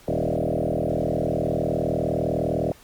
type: tone with frequency modulation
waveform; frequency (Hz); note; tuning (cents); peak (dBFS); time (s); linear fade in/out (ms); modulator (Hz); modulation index
sine; 378; F#4; +37; -21; 0.08-2.72; 2; 39.8; 7.2
effects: pink hiss -51 dBFS RMS until 2.83 s + Opus 48 kbps